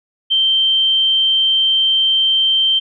sine tone, 3130 Hz, G7, 3 cents flat, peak -11 dBFS, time 0.3-2.8 s, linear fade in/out 20 ms, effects none

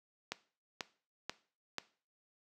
click train, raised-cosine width 0.2 ms, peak -19 dBFS, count 4, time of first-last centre 0.32-1.783 s, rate 2.05 Hz, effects noise-tail reverb RT60 0.4 s tail -17 dB re dry + high-pass 200 Hz 12 dB/octave

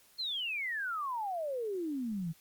sine exponential sweep, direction down, 4300 to 155.56 Hz, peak -33 dBFS, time 0.18-2.33 s, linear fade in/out 20 ms, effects white hiss -63 dBFS RMS until 2.4 s + Opus 48 kbps

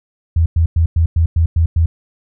sine tone bursts, 82.41 Hz, E2, in tune, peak -9 dBFS, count 8, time 0.36-1.86 s, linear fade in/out 5 ms, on 100 ms, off 100 ms, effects none

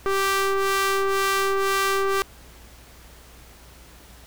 sawtooth ring-modulated tone, 391 Hz, G4, 4 cents flat, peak -13 dBFS, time 0.06-2.22 s, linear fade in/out 0 ms, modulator 781 Hz, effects added 60 Hz sine -48 dBFS peak until 4.26 s + pink hiss -49 dBFS RMS until 4.26 s

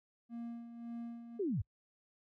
triangle tone with tremolo, 234.2 Hz, A#3, 8 cents sharp, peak -38 dBFS, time 0.29-1.41 s, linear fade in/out 50 ms, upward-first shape sine, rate 1.8 Hz, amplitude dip 60%
sine linear sweep, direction down, 432.1 to 72.5 Hz, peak -32 dBFS, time 1.39-1.62 s, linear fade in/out 10 ms
effects noise-tail reverb RT60 0.1 s tail -26 dB re dry

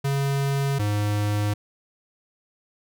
square tone pair in turn, 138.8 / 103.98 Hz, C#3 / G#2, +3 / +3 cents, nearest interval perfect fourth, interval 500 cents, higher first, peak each -22 dBFS, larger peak neither, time 0.04-0.79 / 0.79-1.54 s, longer neither, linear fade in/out 10 ms, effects none

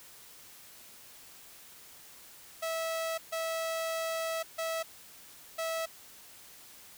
sawtooth tone bursts at uneven times, 652 Hz, E5, 19 cents flat, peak -28 dBFS, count 4, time 2.62-3.18 / 3.32-4.43 / 4.58-4.83 / 5.58-5.86 s, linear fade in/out 10 ms, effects white hiss -53 dBFS RMS until 6.97 s

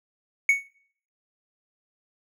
triangle tone with exponential decay, 2223 Hz, C#7, 4 cents sharp, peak -11 dBFS, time 0.49-0.67 s, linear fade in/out 2 ms, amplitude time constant 37 ms, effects noise-tail reverb RT60 0.6 s tail -23 dB re dry

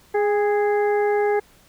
harmonic tone with a mistuned harmonic, 415.3 Hz, G#4, in tune, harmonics 1 / 2 / 3 / 4 / 5, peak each -18 / -24 / -39 / -32 / -34 dBFS, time 0.14-1.4 s, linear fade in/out 10 ms, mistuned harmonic 2, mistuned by -30 cents, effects pink hiss -54 dBFS RMS until 1.68 s

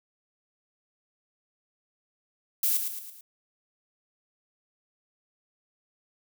violet noise with echo, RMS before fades -25 dBFS, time 2.63-2.77 s, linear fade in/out 2 ms, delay 110 ms, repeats 4, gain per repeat -6 dB, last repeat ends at 3.21 s, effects none

